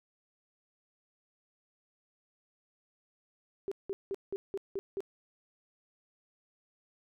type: tone bursts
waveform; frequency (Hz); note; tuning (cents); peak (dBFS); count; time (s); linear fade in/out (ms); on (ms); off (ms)
sine; 392; G4; 0; -32; 7; 3.68-5.005; 0; 35; 180
effects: none